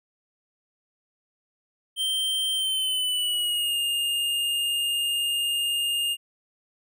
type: tone with pitch glide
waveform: square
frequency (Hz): 3136 to 2826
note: G7 to F7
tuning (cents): 0 to +20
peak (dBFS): -24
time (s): 1.96-6.17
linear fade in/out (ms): 50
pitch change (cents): -180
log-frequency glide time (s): 2.54-3.77
effects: none